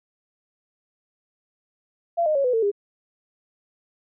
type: tone with pitch steps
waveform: sine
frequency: 682 / 614.7 / 554 / 499.3 / 450 / 405.5 Hz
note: F5 / D#5 / C#5 / B4 / A4 / G#4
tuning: -41 / -21 / -1 / +19 / +39 / -41 cents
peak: -18 dBFS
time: 2.17-2.716 s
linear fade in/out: 20 ms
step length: 91 ms
effects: none